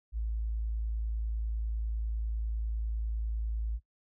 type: tone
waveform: sine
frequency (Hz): 55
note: A1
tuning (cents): 0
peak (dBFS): -30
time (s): 0.12-3.8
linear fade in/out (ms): 50
effects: noise-tail reverb RT60 0.1 s tail -20 dB re dry